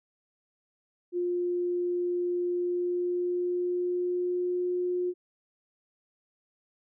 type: tone with pitch glide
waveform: sine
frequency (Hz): 353.5 to 358.4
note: F4 to F4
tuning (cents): +21 to +45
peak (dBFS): -26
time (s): 1.12-5.14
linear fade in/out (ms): 50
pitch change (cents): +24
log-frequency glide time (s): 2.5-4.68
effects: none